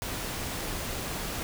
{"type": "noise with amplitude modulation", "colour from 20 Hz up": "pink", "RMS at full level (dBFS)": -33, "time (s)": [0.02, 1.43], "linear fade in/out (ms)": 0, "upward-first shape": "sine", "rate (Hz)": 212, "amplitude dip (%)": 25, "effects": []}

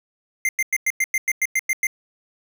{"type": "tone bursts", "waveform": "square", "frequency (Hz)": 2093, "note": "C7", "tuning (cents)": 0, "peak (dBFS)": -18, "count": 11, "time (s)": [0.45, 1.869], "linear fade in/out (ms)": 2, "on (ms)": 39, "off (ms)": 99, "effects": []}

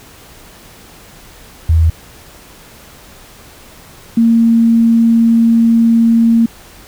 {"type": "tone pair in turn", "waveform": "sine", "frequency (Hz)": [81.2, 229.7], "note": ["E2", "A#3"], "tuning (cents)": [-26, -25], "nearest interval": "octave + tritone", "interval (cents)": 1801, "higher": "second", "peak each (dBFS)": -6, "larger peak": "neither", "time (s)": [[1.69, 1.9], [4.17, 6.46]], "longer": "second", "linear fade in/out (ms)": 5, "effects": ["pink hiss -39 dBFS RMS until 6.87 s"]}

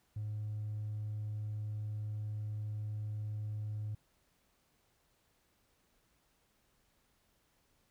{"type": "tone with hard clipping", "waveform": "sine", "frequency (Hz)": 106, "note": "G#2", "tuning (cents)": 36, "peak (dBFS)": -37, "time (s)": [0.16, 3.95], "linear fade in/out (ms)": 5, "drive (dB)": 1, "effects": ["pink hiss -74 dBFS RMS until 7.9 s"]}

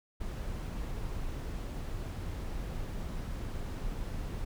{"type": "noise", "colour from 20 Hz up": "brown", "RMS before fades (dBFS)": -37, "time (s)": [0.2, 4.45], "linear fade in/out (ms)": 10, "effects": []}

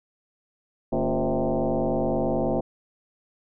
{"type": "tone with frequency modulation", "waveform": "sine", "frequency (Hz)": 150.7, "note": "D3", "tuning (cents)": 45, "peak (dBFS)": -21, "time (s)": [0.92, 2.61], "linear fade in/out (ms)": 10, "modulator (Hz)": 126, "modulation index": 4.8, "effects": []}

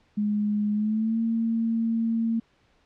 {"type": "tone with pitch glide", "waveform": "sine", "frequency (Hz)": [208.6, 227.5], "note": ["G#3", "A#3"], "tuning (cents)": [8, -42], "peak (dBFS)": -22, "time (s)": [0.17, 2.4], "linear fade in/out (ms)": 10, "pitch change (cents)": 150, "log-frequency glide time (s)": [0.73, 1.19], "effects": ["pink hiss -64 dBFS RMS until 2.85 s", "low-pass 4000 Hz 12 dB/octave"]}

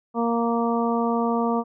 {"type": "harmonic tone", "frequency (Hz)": 233.1, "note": "A#3", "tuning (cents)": 0, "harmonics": [1, 2, 3, 4, 5], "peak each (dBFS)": [-23, -26, -28, -29, -30], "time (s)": [0.14, 1.64], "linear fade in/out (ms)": 50, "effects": []}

